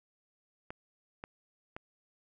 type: clicks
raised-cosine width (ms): 0.5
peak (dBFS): -26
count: 3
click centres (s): 0.705 / 1.239 / 1.765
effects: none